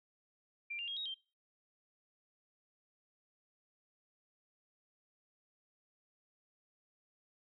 sine tone with pitch steps, 2371 / 2796 / 3260 / 3783 / 3157 Hz, D7 / F7 / G#7 / A#7 / G7, +16 / +1 / -33 / +25 / +12 cents, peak -38 dBFS, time 0.7-1.145 s, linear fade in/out 10 ms, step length 89 ms, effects noise-tail reverb RT60 0.4 s tail -23 dB re dry + MP3 32 kbps

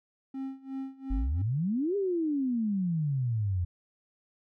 triangle tone with tremolo, 267.6 Hz, C4, 39 cents sharp, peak -30 dBFS, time 0.34-1.42 s, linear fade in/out 5 ms, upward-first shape sine, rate 2.8 Hz, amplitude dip 90%
sine exponential two-way sweep, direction up then down, 42.04 to 412.1 to 85.4 Hz, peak -26 dBFS, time 1.1-3.65 s, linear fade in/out 10 ms, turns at 1.96 s
effects none

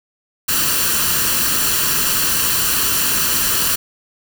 white noise with comb filter, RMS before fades -17 dBFS, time 0.48-3.76 s, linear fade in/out 10 ms, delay 0.69 ms, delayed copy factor +0.6, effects none

